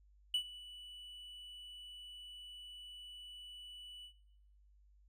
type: tone with ADSR envelope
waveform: triangle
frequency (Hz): 2962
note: F#7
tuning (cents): +1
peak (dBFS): -28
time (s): 0.34-4.13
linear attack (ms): 4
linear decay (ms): 89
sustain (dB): -20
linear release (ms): 84
effects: noise-tail reverb RT60 0.9 s tail -19 dB re dry + added 50 Hz sine -63 dBFS peak until 5.08 s